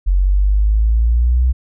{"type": "exponential sweep", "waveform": "sine", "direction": "up", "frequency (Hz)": [45.03, 63.9], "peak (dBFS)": -10, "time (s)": [0.06, 1.53], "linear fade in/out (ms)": 20, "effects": []}